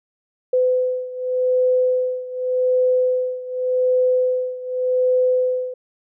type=beating tone pair; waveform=sine; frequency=506 / 506.86 Hz; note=B4 / B4; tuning=+42 / +45 cents; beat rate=0.86 Hz; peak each=-18 / -21 dBFS; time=0.53-5.74 s; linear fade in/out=5 ms; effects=none